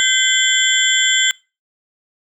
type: tone cluster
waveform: sine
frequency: 1553 / 2043 / 3117 / 3413 / 7330 Hz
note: G6 / C7 / G7 / G#7 / A#8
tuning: -17 / -42 / -11 / +47 / -30 cents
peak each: -19 dBFS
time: 0-1.31 s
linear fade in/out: 0 ms
effects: noise-tail reverb RT60 0.3 s tail -25 dB re dry